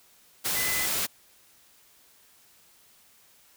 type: tone in noise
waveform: sine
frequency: 2014 Hz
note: B6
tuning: 33 cents sharp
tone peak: -31 dBFS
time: 0.55-0.87 s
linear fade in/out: 20 ms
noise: white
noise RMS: -28 dBFS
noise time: 0.44-1.07 s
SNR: -6 dB
effects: white hiss -59 dBFS RMS until 3.56 s